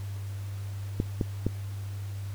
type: clicks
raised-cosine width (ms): 3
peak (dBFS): -13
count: 3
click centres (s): 1.001 / 1.212 / 1.466
effects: added 99 Hz sine -33 dBFS peak until 2.34 s + pink hiss -51 dBFS RMS until 2.34 s